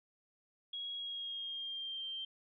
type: tone with pitch glide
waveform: sine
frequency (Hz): 3310 to 3148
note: G#7 to G7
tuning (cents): -6 to +7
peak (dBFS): -39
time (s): 0.73-2.25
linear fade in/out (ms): 5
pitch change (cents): -87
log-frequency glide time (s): 0.96-2.08
effects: none